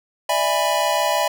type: chord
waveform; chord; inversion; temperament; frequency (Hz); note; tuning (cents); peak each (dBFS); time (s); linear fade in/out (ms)
square; E dominant seventh; third; just; 593.3 / 659.3 / 824.1 / 988.9; D5 / E5 / G#5 / B5; +18 / 0 / -14 / +2; -24; 0.29-1.28; 5
effects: none